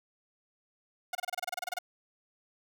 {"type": "tone bursts", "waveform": "sawtooth", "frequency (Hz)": 722, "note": "F#5", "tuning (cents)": -43, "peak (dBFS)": -28, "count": 14, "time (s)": [1.13, 1.788], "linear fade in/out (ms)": 5, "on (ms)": 21, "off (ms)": 28, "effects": ["10-bit"]}